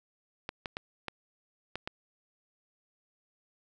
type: clicks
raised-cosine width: 0.3 ms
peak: -19 dBFS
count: 6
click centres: 0.491 / 0.658 / 0.769 / 1.083 / 1.756 / 1.875 s
effects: none